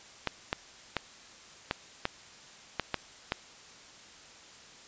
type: clicks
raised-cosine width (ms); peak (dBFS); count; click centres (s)
0.3; -12; 8; 0.273 / 0.529 / 0.967 / 1.711 / 2.054 / 2.797 / 2.943 / 3.321
effects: white hiss -52 dBFS RMS until 4.87 s + resampled to 16000 Hz